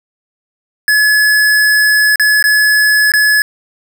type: tone with dropouts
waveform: square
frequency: 1704 Hz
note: G#6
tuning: 44 cents sharp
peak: -8 dBFS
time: 0.88-3.42 s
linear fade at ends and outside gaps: 1 ms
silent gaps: 2.158-2.197 / 2.426-2.44 / 3.119-3.137 s
effects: 7-bit